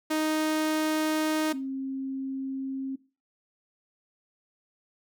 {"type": "tone pair in turn", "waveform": ["sawtooth", "sine"], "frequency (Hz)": [311.1, 267.5], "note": ["D#4", "C4"], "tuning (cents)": [0, 38], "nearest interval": "minor third", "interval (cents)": 262, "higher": "first", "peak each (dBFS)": [-21, -30], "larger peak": "first", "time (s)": [[0.1, 1.53], [1.53, 2.96]], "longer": "neither", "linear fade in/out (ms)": 10, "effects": ["noise-tail reverb RT60 0.3 s tail -17 dB re dry"]}